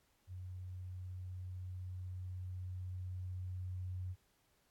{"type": "tone with level ramp", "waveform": "sine", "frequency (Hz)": 91.6, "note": "F#2", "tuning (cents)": -17, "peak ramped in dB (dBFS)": [-44, -39], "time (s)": [0.27, 4.16], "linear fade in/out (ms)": 50, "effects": ["pink hiss -75 dBFS RMS until 4.7 s", "AAC 64 kbps"]}